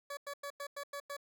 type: tone bursts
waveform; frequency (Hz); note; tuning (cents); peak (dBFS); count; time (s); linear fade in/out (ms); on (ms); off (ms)
20% pulse; 568; C#5; +42; -35; 7; 0.1-1.167; 5; 71; 95
effects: none